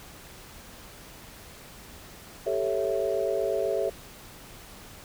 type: chord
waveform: sine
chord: A dominant seventh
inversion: third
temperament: equal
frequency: 392 / 440 / 554.4 / 659.3 Hz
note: G4 / A4 / C#5 / E5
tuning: 0 / 0 / 0 / 0 cents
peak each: -30 dBFS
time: 2.46-3.9 s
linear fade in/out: 10 ms
effects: pink hiss -47 dBFS RMS until 5.04 s